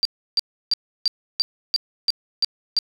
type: tone bursts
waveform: sine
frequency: 4699 Hz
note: D8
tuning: in tune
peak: -15 dBFS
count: 9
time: 0.03-2.788 s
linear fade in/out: 0 ms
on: 22 ms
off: 320 ms
effects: none